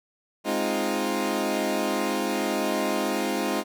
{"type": "chord", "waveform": "20% pulse", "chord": "F minor seventh", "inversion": "first", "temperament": "equal", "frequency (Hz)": [207.7, 261.6, 311.1, 349.2], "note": ["Ab3", "C4", "Eb4", "F4"], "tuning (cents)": [0, 0, 0, 0], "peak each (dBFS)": -25, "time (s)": [0.44, 3.64], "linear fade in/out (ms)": 50, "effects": []}